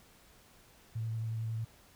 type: tone with vibrato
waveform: sine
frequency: 112.5 Hz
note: A2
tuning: 39 cents sharp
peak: -33 dBFS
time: 0.95-1.65 s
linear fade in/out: 10 ms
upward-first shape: sine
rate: 11 Hz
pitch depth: 17 cents each way
effects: pink hiss -61 dBFS RMS until 1.95 s